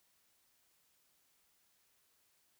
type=silence; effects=white hiss -74 dBFS RMS until 2.59 s